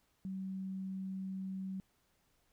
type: tone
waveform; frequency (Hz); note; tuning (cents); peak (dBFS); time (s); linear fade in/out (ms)
sine; 190.3; F#3; +49; -38; 0.25-1.8; 0
effects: pink hiss -75 dBFS RMS until 2.52 s